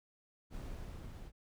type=noise with level ramp; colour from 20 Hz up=brown; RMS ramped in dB=-43 to -49 dBFS; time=0.5-1.32 s; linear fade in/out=50 ms; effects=none